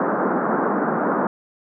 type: band-pass noise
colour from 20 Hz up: pink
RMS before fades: -21 dBFS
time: 0-1.27 s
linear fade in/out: 2 ms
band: 180 to 1500 Hz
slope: 48 dB/octave
effects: none